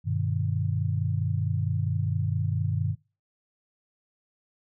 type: chord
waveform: sine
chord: G augmented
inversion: none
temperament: just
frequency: 98 / 122.5 / 153.12 Hz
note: G2 / B2 / D#3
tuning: 0 / -14 / -27 cents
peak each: -27 / -30 / -29 dBFS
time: 0.04-2.96 s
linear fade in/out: 50 ms
effects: noise-tail reverb RT60 0.3 s tail -21 dB re dry